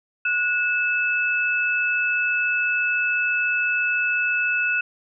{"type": "tone pair together", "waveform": "sine", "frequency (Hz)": [1463, 2617], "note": ["F#6", "E7"], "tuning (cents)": [-20, -13], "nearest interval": "minor seventh", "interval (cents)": 1007, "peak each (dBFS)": -22, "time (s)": [0.25, 4.81], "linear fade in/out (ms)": 5, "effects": []}